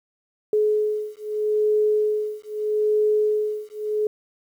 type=beating tone pair; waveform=sine; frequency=424.5 / 425.29 Hz; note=G#4 / G#4; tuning=+38 / +41 cents; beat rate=0.79 Hz; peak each=-22 dBFS; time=0.53-4.07 s; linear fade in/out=2 ms; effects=9-bit